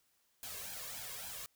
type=noise with flanger; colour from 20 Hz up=white; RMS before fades=-45 dBFS; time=0.43-1.46 s; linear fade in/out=0 ms; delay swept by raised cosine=1.2 to 1.87 ms; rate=3.6 Hz; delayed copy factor=+0.75; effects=white hiss -75 dBFS RMS until 1.55 s

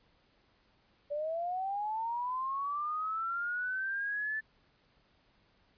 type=linear sweep; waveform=sine; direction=up; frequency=573 to 1760 Hz; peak=-32 dBFS; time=1.1-4.41 s; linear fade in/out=20 ms; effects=pink hiss -69 dBFS RMS until 5.77 s + resampled to 11025 Hz

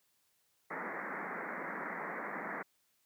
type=band-pass noise; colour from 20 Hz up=white; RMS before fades=-41 dBFS; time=0.7-2.63 s; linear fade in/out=10 ms; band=160 to 2100 Hz; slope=96 dB/octave; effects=white hiss -75 dBFS RMS until 3.05 s + high-pass 60 Hz 12 dB/octave

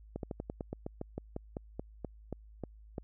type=slowing click train; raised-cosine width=2 ms; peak=-24 dBFS; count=17; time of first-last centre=0.16-2.982 s; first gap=72 ms; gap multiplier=1.11; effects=added 53 Hz sine -52 dBFS peak until 3.03 s

